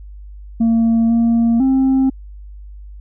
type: tone with pitch steps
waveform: sine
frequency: 228.4 / 231.7 / 265.2 Hz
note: A#3 / A#3 / C4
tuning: -35 / -10 / +23 cents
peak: -8 dBFS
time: 0.6-2.1 s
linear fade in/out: 10 ms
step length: 500 ms
effects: tanh soft clip ceiling -10 dBFS + added 50 Hz sine -32 dBFS peak until 3 s